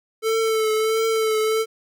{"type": "tone with vibrato", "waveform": "square", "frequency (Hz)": 441.1, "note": "A4", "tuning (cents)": 4, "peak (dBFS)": -19, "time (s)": [0.22, 1.66], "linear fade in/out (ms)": 50, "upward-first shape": "triangle", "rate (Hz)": 1.5, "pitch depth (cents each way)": 34, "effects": []}